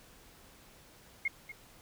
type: tone with echo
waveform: sine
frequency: 2147 Hz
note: C7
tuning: 44 cents sharp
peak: -28 dBFS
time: 1.25-1.28 s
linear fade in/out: 5 ms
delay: 240 ms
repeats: 1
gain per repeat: -13 dB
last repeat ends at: 1.52 s
effects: pink hiss -58 dBFS RMS until 1.81 s